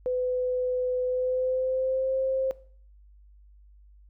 sine tone with pitch glide, 503 to 528.3 Hz, B4 to C5, +32 to +17 cents, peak -24 dBFS, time 0.06-2.51 s, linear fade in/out 0 ms, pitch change +85 cents, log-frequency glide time 1.04-2.15 s, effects noise-tail reverb RT60 0.5 s tail -19 dB re dry + added 50 Hz sine -51 dBFS peak until 4.09 s

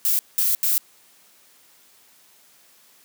violet noise bursts at uneven times, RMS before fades -20 dBFS, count 3, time 0.05-0.19 / 0.38-0.55 / 0.63-0.78 s, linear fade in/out 0 ms, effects white hiss -55 dBFS RMS until 3.04 s + high-pass 150 Hz 12 dB/octave

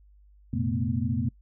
sine tone cluster, 89.9 / 116.4 / 130 / 221.4 / 245.6 Hz, F#2 / A#2 / C3 / A3 / B3, -49 / -2 / -11 / +11 / -9 cents, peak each -31 dBFS, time 0.53-1.29 s, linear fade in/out 5 ms, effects noise-tail reverb RT60 0.1 s tail -25 dB re dry + added 50 Hz sine -53 dBFS peak until 1.41 s

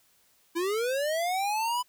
square linear sweep, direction up, 326.3 to 1003 Hz, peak -27 dBFS, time 0.55-1.83 s, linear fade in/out 20 ms, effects white hiss -65 dBFS RMS until 1.88 s

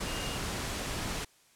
sine tone in noise, 2831 Hz, F7, 23 cents sharp, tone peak -42 dBFS, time 0.06-0.38 s, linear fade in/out 10 ms, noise pink, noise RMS -35 dBFS, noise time 0-1.25 s, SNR -10 dB, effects white hiss -63 dBFS RMS until 1.55 s + low-pass 10000 Hz 12 dB/octave

